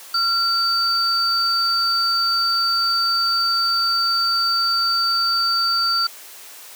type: tone pair together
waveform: sine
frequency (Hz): 1370 / 4608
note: F6 / D8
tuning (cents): -34 / -34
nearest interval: octave + major sixth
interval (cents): 2100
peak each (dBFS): -21 / -18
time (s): 0.14-6.07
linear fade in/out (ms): 5
effects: white hiss -40 dBFS RMS until 6.75 s + high-pass 400 Hz 12 dB/octave